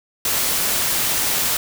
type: noise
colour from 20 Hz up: white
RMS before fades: -20 dBFS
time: 0.25-1.57 s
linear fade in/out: 2 ms
effects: none